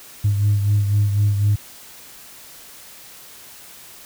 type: beating tone pair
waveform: sine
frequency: 102.3 / 106.3 Hz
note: G#2 / G#2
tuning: -26 / +41 cents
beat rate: 4 Hz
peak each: -14 / -23 dBFS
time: 0.24-1.56 s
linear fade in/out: 10 ms
effects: tanh soft clip ceiling -10 dBFS + white hiss -42 dBFS RMS until 4.05 s